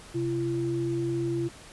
sine tone pair together, 130.81 / 339.7 Hz, C3 / F4, 0 / -48 cents, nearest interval octave + perfect fourth, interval 1652 cents, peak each -31 / -27 dBFS, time 0.14-1.49 s, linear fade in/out 20 ms, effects pink hiss -48 dBFS RMS until 1.72 s + resampled to 24000 Hz

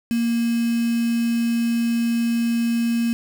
sine tone with quantisation, 233.1 Hz, A#3, in tune, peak -18 dBFS, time 0.11-3.13 s, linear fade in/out 0 ms, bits 5, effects none

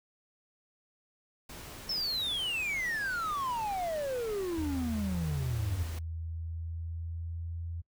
pink noise, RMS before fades -46 dBFS, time 1.49-5.99 s, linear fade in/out 5 ms
triangle exponential sweep, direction down, 5390 to 87.31 Hz, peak -29 dBFS, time 1.89-5.83 s, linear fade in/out 5 ms
sine tone with pitch glide, 80.1 to 84.03 Hz, E2 to E2, -49 to +34 cents, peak -35 dBFS, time 4.57-7.82 s, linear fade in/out 20 ms, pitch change +83 cents, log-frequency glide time 4.98-7.64 s
effects noise-tail reverb RT60 0.1 s tail -23 dB re dry

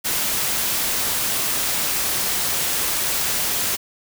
white noise, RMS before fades -22 dBFS, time 0.04-3.77 s, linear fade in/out 20 ms, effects none

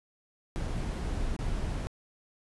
brown noise with dropouts, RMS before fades -32 dBFS, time 0.56-1.87 s, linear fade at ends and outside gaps 0 ms, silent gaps 0.676-0.679 / 1.365-1.39 s, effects resampled to 24000 Hz

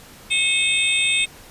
sine tone cluster, 2175 / 2587 / 3206 / 3628 / 8150 Hz, C#7 / E7 / G7 / A#7 / C9, -33 / -33 / +38 / -48 / -47 cents, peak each -26 / -20 / -29 / -21 / -27 dBFS, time 0.3-1.26 s, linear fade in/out 20 ms, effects pink hiss -44 dBFS RMS until 1.5 s + resampled to 32000 Hz

